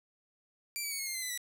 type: tone with pitch steps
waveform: 10% pulse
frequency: 2349 / 2289 / 2230 / 2173 / 2117 / 2063 / 2010 / 1958.2 Hz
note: D7 / D7 / C#7 / C#7 / C7 / C7 / B6 / B6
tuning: 0 / -45 / +10 / -35 / +20 / -25 / +30 / -15 cents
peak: -26 dBFS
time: 0.76-1.376 s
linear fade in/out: 0 ms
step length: 77 ms
effects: none